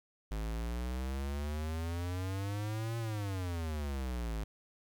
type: exponential two-way sweep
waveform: square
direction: up then down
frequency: 52.2 to 116.54 to 52.2 Hz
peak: -35 dBFS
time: 0.31-4.44 s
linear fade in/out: 5 ms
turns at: 2.98 s
effects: 11-bit